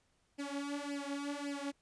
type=tone with flanger; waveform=sawtooth; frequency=284.4 Hz; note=C#4; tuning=45 cents sharp; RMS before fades=-40 dBFS; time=0.38-1.72 s; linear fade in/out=20 ms; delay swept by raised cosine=0.39 to 4.39 ms; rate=1.8 Hz; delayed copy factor=+0.9; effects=pink hiss -75 dBFS RMS until 1.81 s + resampled to 22050 Hz